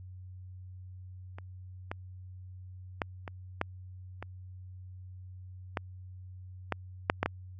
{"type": "clicks", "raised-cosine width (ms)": 0.5, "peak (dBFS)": [-29, -20, -14, -24, -13, -24, -15, -14, -7, -12, -13], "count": 11, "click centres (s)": [1.385, 1.915, 3.018, 3.278, 3.614, 4.226, 5.772, 6.723, 7.099, 7.23, 7.26], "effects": ["added 92 Hz sine -44 dBFS peak until 7.59 s"]}